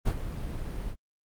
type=noise with ADSR envelope; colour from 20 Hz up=brown; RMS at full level=-23 dBFS; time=0.05-0.96 s; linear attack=24 ms; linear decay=63 ms; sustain=-11 dB; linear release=69 ms; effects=Opus 32 kbps